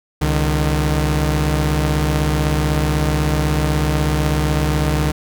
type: tone pair together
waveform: sawtooth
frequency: 67.97 / 152.1 Hz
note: C#2 / D#3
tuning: -33 / -39 cents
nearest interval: octave + major second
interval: 1394 cents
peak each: -14 dBFS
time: 0.21-5.12 s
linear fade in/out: 10 ms
effects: none